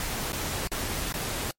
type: noise with dropouts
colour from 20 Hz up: pink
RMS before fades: -31 dBFS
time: 0-1.51 s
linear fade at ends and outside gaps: 1 ms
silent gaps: 0.321-0.33 / 0.674-0.716 / 1.125-1.14 s
effects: noise-tail reverb RT60 0.1 s tail -26 dB re dry + MP3 64 kbps